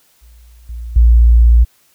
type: tone with level steps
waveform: sine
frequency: 58.1 Hz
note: A#1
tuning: 5 cents flat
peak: -39 / -23 / -4 dBFS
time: 0.21-1.65 s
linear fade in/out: 20 ms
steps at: 0.69 / 0.96 s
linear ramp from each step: 5 ms
effects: white hiss -54 dBFS RMS until 1.94 s